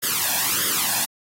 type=noise with flanger; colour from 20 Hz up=white; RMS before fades=-22 dBFS; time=0.02-1.06 s; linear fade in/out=20 ms; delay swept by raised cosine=0.59 to 1.2 ms; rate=1.6 Hz; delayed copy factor=+0.8; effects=high-pass 150 Hz 12 dB/octave + AAC 48 kbps

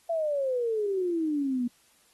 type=exponential sweep; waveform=sine; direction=down; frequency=680 to 237 Hz; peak=-25 dBFS; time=0.09-1.68 s; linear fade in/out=10 ms; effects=white hiss -63 dBFS RMS until 2.13 s + AAC 32 kbps

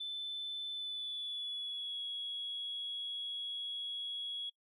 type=tone with pitch glide; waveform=sine; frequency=3520 to 3338 Hz; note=A7 to G#7; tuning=0 to +8 cents; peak=-37 dBFS; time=0-4.5 s; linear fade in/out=10 ms; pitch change=-92 cents; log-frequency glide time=0.73-2.02 s; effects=noise-tail reverb RT60 0.1 s tail -24 dB re dry + tanh soft clip ceiling -33 dBFS

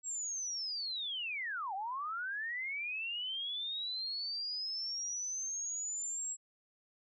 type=linear two-way sweep; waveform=sine; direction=down then up; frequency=7690 to 740 to 7690 Hz; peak=-36 dBFS; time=0.03-6.37 s; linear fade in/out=50 ms; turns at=1.74 s; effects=none

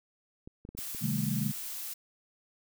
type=clicks; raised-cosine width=3 ms; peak=-32 dBFS; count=6; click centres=0.475 / 0.651 / 0.69 / 0.75 / 0.789 / 0.948 s
type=noise; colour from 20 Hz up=blue; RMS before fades=-39 dBFS; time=0.77-1.94 s; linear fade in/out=10 ms
type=chord; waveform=sine; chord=A half-diminished seventh; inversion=first; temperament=just; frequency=132 / 158.4 / 198 / 220 Hz; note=C3 / Eb3 / G3 / A3; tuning=+16 / +31 / +18 / 0 cents; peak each=-34 dBFS; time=1.01-1.52 s; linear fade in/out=20 ms
effects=none

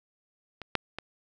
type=clicks; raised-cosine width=0.3 ms; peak=-23 / -8 / -19 dBFS; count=3; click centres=0.617 / 0.753 / 0.986 s; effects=none

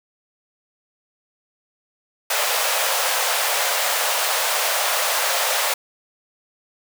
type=high-pass noise; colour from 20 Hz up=pink; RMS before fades=-21 dBFS; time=2.3-5.74 s; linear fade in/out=5 ms; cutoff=520 Hz; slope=48 dB/octave; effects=none

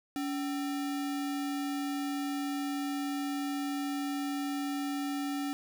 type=tone with sample-and-hold; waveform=sine; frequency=283.2 Hz; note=C#4; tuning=37 cents sharp; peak=-31 dBFS; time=0.16-5.53 s; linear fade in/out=0 ms; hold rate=1050 Hz; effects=none

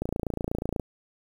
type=click train; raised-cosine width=2 ms; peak=-15 dBFS; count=23; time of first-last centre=0.02-0.797 s; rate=28.3 Hz; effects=8-bit

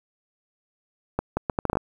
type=accelerating click train; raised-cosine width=1 ms; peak=-9 dBFS; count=9; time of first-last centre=1.19-1.771 s; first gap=180 ms; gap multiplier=0.71; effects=8-bit

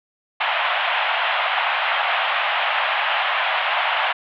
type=band-pass noise; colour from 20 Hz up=pink; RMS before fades=-21 dBFS; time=0.4-4.13 s; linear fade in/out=10 ms; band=660 to 3300 Hz; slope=48 dB/octave; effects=none

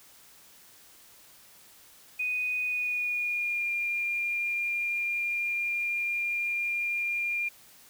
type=tone with pitch glide; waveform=sine; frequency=2487 to 2402 Hz; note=D#7 to D7; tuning=-1 to +38 cents; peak=-27 dBFS; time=2.19-7.49 s; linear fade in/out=10 ms; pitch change=-61 cents; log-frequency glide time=2.62-3.69 s; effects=white hiss -55 dBFS RMS until 7.89 s

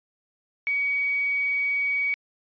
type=tone with quantisation; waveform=sine; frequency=2259 Hz; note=C#7; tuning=32 cents sharp; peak=-22 dBFS; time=0.67-2.14 s; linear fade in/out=0 ms; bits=7; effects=resampled to 11025 Hz

